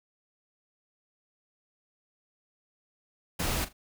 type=noise with echo; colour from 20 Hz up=pink; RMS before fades=-30 dBFS; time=3.39-3.65 s; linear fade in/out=10 ms; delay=40 ms; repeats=2; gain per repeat=-14 dB; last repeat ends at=3.73 s; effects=none